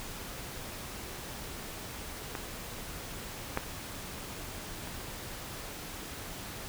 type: clicks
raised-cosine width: 0.5 ms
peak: -20 / -14 / -27 dBFS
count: 3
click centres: 2.352 / 3.574 / 4.874 s
effects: pink hiss -42 dBFS RMS until 6.68 s